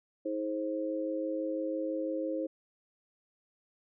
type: harmonic tone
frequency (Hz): 106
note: G#2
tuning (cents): +36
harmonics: 3 / 4 / 5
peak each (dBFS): -34 / -42 / -34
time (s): 0.25-2.47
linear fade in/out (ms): 10
effects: none